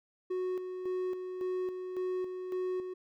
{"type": "tone with tremolo", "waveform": "triangle", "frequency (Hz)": 368, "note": "F#4", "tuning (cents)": -9, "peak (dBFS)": -29, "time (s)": [0.3, 2.94], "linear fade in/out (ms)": 10, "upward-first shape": "square", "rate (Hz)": 1.8, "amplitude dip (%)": 50, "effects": []}